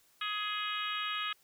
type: harmonic tone with a mistuned harmonic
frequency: 418.8 Hz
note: G#4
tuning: 15 cents sharp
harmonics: 3 / 4 / 5 / 6 / 7 / 8 / 9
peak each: -37 / -42 / -44 / -41 / -41 / -41 / -44 dBFS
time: 0.21-1.33 s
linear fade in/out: 5 ms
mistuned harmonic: 8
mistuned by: -27 cents
effects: white hiss -67 dBFS RMS until 1.43 s